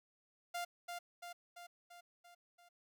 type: tone with echo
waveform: sawtooth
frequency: 698.5 Hz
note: F5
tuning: in tune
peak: -35 dBFS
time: 0.54-0.65 s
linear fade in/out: 10 ms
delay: 340 ms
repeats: 6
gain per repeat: -4 dB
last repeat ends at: 2.69 s
effects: none